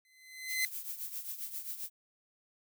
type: tone with exponential growth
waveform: sawtooth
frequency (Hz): 2044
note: C7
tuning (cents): -41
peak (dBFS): -24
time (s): 0.05-0.65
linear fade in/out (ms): 1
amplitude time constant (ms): 130
type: noise with tremolo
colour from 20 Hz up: violet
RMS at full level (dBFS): -38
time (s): 0.47-1.9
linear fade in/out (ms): 50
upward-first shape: triangle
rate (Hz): 7.5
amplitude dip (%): 75
effects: none